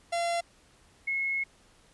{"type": "tone pair in turn", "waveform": ["45% pulse", "sine"], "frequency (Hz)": [685, 2175], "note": ["F5", "C#7"], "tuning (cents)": [-34, -33], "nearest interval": "octave + minor sixth", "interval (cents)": 2001, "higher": "second", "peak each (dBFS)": -27, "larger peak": "neither", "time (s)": [[0.12, 0.41], [1.07, 1.44]], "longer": "second", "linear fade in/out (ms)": 10, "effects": ["pink hiss -61 dBFS RMS until 1.93 s", "resampled to 24000 Hz"]}